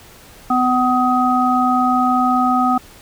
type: harmonic tone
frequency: 251.4 Hz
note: B3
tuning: 31 cents sharp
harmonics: 1 / 3 / 5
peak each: -17 / -17 / -17 dBFS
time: 0.5-2.78 s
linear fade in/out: 5 ms
effects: pink hiss -43 dBFS RMS until 3.01 s